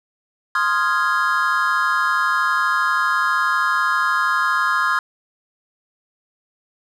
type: chord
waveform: triangle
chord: F minor seventh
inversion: second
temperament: equal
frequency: 1046.5 / 1244.5 / 1396.9 / 1661.2 Hz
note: C6 / Eb6 / F6 / Ab6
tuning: 0 / 0 / 0 / 0 cents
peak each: -20 dBFS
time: 0.55-4.99 s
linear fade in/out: 2 ms
effects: none